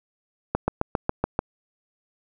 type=slowing click train; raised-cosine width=1 ms; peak=-7 dBFS; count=7; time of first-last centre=0.55-1.391 s; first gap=130 ms; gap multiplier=1.03; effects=none